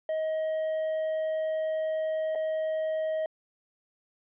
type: tone with dropouts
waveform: triangle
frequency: 631 Hz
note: D#5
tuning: 24 cents sharp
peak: -25 dBFS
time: 0.09-3.26 s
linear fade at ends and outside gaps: 2 ms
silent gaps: 2.351-2.356 s
effects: resampled to 8000 Hz